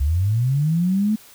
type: linear sweep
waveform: sine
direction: up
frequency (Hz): 65.41 to 220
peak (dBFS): -16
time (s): 0-1.16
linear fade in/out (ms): 10
effects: white hiss -47 dBFS RMS until 1.34 s